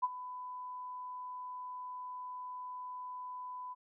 sine tone with ADSR envelope, 1000 Hz, B5, 21 cents sharp, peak -26 dBFS, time 0.02-3.75 s, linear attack 20 ms, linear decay 33 ms, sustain -15 dB, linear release 29 ms, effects none

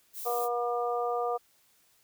violet noise, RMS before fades -39 dBFS, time 0.13-0.49 s, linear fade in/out 50 ms
harmonic tone, 240 Hz, B3, 49 cents flat, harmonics 2 / 3 / 4 / 5, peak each -31 / -31 / -43 / -35 dBFS, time 0.25-1.38 s, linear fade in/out 20 ms
effects white hiss -66 dBFS RMS until 2.03 s

